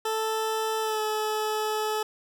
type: tone with pitch glide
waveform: 20% pulse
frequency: 440 to 430.2 Hz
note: A4 to A4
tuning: 0 to -39 cents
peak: -21 dBFS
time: 0.05-2.03 s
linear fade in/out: 5 ms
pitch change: -39 cents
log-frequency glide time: 0.81-1.01 s
effects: none